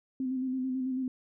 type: tone with vibrato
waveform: sine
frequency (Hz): 258.9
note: C4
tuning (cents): -18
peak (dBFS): -29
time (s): 0.2-1.08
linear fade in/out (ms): 2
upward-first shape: square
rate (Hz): 9.1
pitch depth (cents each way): 28
effects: none